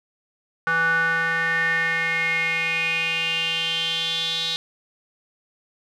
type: tone with band-pass filter sweep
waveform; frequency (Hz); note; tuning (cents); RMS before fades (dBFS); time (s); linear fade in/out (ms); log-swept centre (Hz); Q
square; 164.81; E3; 0; -23; 0.67-4.56; 0; 1400 to 3800; 7.4
effects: none